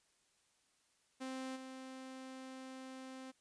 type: tone with level steps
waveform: sawtooth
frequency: 261.6 Hz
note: C4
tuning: in tune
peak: -38 / -44 dBFS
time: 1.2-3.32 s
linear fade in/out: 20 ms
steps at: 1.55 s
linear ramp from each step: 20 ms
effects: white hiss -75 dBFS RMS until 3.4 s + resampled to 22050 Hz